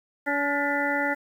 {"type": "harmonic tone with a mistuned harmonic", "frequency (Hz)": 285.3, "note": "C#4", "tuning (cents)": 50, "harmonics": [1, 2, 3, 5, 6, 7], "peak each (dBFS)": [-30, -30, -30, -30, -30, -30], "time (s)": [0.26, 1.15], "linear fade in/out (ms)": 20, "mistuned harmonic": 6, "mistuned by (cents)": 54, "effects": ["9-bit"]}